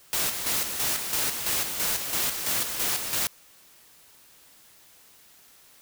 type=noise with tremolo; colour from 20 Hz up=white; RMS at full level=-26 dBFS; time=0.13-3.27 s; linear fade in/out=0 ms; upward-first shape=square; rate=3 Hz; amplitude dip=50%; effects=white hiss -55 dBFS RMS until 5.81 s